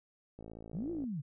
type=click train; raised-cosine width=2 ms; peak=-35 dBFS; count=37; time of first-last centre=0.39-1.04 s; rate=55.4 Hz
type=linear two-way sweep; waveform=sine; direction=up then down; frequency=127.2 to 354.4 to 127.2 Hz; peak=-35 dBFS; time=0.73-1.22 s; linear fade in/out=20 ms; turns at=0.91 s
effects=none